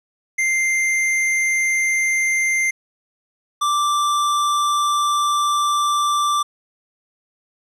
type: tone pair in turn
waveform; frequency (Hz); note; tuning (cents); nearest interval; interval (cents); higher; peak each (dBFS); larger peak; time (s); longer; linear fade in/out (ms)
square; 2093 / 1174.7; C7 / D6; 0 / 0; minor seventh; 1000; first; -17; neither; 0.38-2.71 / 3.61-6.43; second; 10
effects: low-pass 10000 Hz 12 dB/octave + 9-bit